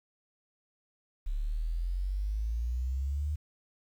sine exponential sweep, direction up, 34.65 to 76.6 Hz, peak -29 dBFS, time 1.26-3.36 s, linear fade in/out 10 ms, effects 10-bit

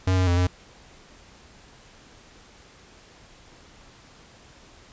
square tone with pitch steps, 93 / 92.1 / 87.7 / 90.1 Hz, F#2 / F#2 / F2 / F#2, +9 / -7 / +8 / -45 cents, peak -19 dBFS, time 0.07-0.47 s, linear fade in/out 5 ms, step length 100 ms, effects pink hiss -51 dBFS RMS until 4.92 s + resampled to 16000 Hz

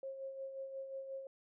sine tone with tremolo, 538 Hz, C5, 48 cents sharp, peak -40 dBFS, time 0.03-1.27 s, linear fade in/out 2 ms, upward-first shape sine, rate 5.6 Hz, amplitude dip 50%, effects none

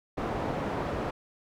white low-pass noise, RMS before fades -32 dBFS, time 0.17-1.11 s, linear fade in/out 10 ms, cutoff 760 Hz, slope 12 dB/octave, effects none

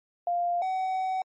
sine / triangle tone pair in turn, 698.5 / 753.2 Hz, F5 / F#5, 0 / +31 cents, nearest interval minor second, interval 131 cents, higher second, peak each -24 dBFS, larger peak neither, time 0.27-0.62 / 0.62-1.22 s, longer second, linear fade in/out 2 ms, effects MP3 32 kbps

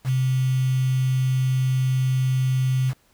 sine tone with quantisation, 130 Hz, C3, 11 cents flat, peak -18 dBFS, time 0.04-2.94 s, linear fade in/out 50 ms, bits 6, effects pink hiss -61 dBFS RMS until 3.13 s

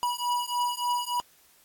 square beating tone pair, 971 / 974.4 Hz, B5 / B5, -30 / -24 cents, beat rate 3.4 Hz, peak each -30 dBFS, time 0.03-1.2 s, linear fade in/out 0 ms, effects white hiss -60 dBFS RMS until 1.64 s + AAC 64 kbps

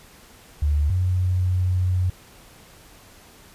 sine tone pair in turn, 73.7 / 91.38 Hz, D2 / F#2, +7 / -21 cents, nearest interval major third, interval 372 cents, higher second, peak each -17 / -18 dBFS, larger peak first, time 0.62-0.9 / 0.9-2.1 s, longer second, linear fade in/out 5 ms, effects pink hiss -49 dBFS RMS until 3.54 s + resampled to 32000 Hz

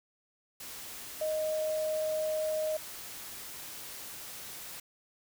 sine tone in noise, 622.3 Hz, D#5, in tune, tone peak -29 dBFS, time 1.21-2.77 s, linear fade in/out 5 ms, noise white, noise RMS -44 dBFS, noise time 0.6-4.8 s, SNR +12 dB, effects none

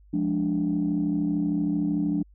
sine chord, D diminished, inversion first, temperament equal with one note detuned, 174.61 / 207.7 / 292.6 Hz, F3 / Ab3 / D4, 0 / 0 / -6 cents, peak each -27 / -28 / -24 dBFS, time 0.13-2.23 s, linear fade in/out 10 ms, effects tanh soft clip ceiling -16 dBFS + added 50 Hz sine -51 dBFS peak until 2.34 s

